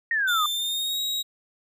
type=exponential sweep; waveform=sine; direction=down; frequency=1885 to 1174.7 Hz; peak=-21 dBFS; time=0.11-0.46 s; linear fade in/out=2 ms
type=tone with pitch glide; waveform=40% pulse; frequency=3556 to 3811 Hz; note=A7 to A#7; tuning=+18 to +38 cents; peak=-24 dBFS; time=0.27-1.23 s; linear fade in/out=20 ms; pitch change=+120 cents; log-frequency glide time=0.51-1 s
effects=none